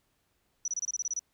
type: tone bursts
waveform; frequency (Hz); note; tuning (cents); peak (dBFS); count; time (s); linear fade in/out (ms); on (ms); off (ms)
sine; 5900; F#8; -6; -29; 10; 0.65-1.193; 2; 30; 27
effects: pink hiss -74 dBFS RMS until 1.33 s